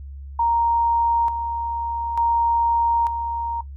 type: tone with tremolo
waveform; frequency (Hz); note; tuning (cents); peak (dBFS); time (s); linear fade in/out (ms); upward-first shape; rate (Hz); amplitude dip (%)
sine; 932.3; A#5; 0; -16; 0.39-3.61; 5; square; 0.56; 55
effects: noise-tail reverb RT60 0.1 s tail -18 dB re dry + added 69 Hz sine -33 dBFS peak until 3.76 s